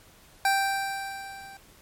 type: tone with level ramp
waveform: 25% pulse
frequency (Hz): 784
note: G5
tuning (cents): 0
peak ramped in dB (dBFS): -16 to -40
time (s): 0.45-1.57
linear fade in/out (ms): 2
effects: pink hiss -55 dBFS RMS until 1.81 s + MP3 64 kbps